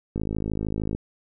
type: click train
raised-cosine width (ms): 3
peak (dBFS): -15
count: 43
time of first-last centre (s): 0.16-0.949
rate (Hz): 53.2
effects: none